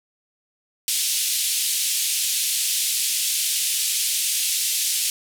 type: band-pass noise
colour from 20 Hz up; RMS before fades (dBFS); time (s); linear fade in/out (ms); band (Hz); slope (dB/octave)
white; -23; 0.88-5.1; 0; 2700 to 12000; 24
effects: none